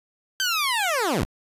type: linear sweep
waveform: 15% pulse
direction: down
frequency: 1576 to 30.87 Hz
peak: -15 dBFS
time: 0.4-1.25 s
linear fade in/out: 0 ms
effects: resampled to 32000 Hz